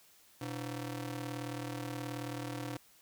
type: ring-modulated tone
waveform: sawtooth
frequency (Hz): 207.7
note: G#3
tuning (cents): 0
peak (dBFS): -31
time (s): 0.41-2.77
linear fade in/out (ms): 5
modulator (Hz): 84.5
effects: white hiss -63 dBFS RMS until 3.01 s